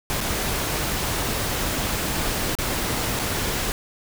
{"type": "noise with dropouts", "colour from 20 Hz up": "pink", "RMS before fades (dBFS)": -25, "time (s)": [0.1, 3.72], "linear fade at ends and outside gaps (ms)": 0, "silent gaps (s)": [[0.205, 0.211], [2.552, 2.587], [3.192, 3.196]], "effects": []}